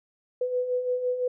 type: beating tone pair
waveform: sine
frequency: 493.9 / 499.8 Hz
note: B4 / B4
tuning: 0 / +21 cents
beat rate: 5.9 Hz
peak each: -33 / -25 dBFS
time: 0.41-1.28 s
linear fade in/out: 5 ms
effects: none